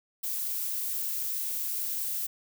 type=noise; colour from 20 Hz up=violet; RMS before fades=-32 dBFS; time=0.23-2.27 s; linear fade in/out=10 ms; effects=none